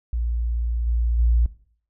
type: tone with level steps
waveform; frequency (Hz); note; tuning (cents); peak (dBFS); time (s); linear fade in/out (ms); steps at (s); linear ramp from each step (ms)
sine; 58.27; A#1; 0; -21 / -18 / -14; 0.13-1.46; 0; 0.86 / 1.18; 20
effects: noise-tail reverb RT60 0.5 s tail -18 dB re dry + tanh soft clip ceiling -10 dBFS